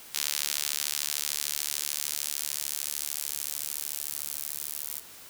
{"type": "tone with high-pass filter sweep", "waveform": "sawtooth", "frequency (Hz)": 73.42, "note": "D2", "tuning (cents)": 0, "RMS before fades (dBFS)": -33, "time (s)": [0.14, 5], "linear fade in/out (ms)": 10, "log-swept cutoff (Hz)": [4300, 11000], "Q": 0.71, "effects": ["white hiss -48 dBFS RMS until 5.29 s"]}